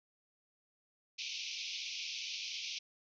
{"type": "band-pass noise", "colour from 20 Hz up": "pink", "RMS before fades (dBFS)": -42, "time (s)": [1.18, 2.79], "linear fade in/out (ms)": 10, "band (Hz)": [2300, 6100], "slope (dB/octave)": 96, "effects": []}